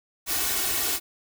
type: noise with comb filter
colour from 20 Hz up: white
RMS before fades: -26 dBFS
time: 0.26-1 s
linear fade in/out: 50 ms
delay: 2.7 ms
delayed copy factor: +0.8
effects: none